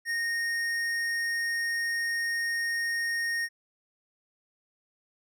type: tone with hard clipping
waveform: triangle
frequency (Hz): 1853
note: A#6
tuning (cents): -11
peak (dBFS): -29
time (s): 0.05-3.49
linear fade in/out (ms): 50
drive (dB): 15
effects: none